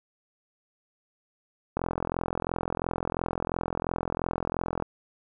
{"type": "click train", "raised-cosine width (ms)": 1, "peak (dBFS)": -14, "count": 132, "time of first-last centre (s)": [1.77, 4.824], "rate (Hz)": 42.9, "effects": []}